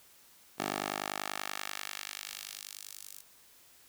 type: tone with high-pass filter sweep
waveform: 10% pulse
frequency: 50.3 Hz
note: G1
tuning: 45 cents sharp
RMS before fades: -40 dBFS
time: 0.58-3.22 s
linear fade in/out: 20 ms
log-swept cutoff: 400 to 8500 Hz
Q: 0.75
effects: white hiss -60 dBFS RMS until 3.88 s